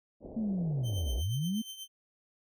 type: low-pass noise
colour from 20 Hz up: white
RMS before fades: -46 dBFS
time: 0.2-1.23 s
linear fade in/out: 50 ms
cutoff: 670 Hz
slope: 48 dB/octave
type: linear two-way sweep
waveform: sine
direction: down then up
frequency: 230 to 54 to 230 Hz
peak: -29 dBFS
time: 0.36-1.62 s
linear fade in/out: 10 ms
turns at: 1.15 s
type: tone with tremolo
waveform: sawtooth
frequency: 3101 Hz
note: G7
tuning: 19 cents flat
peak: -36 dBFS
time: 0.83-1.88 s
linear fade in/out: 50 ms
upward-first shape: triangle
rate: 8.3 Hz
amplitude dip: 70%
effects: none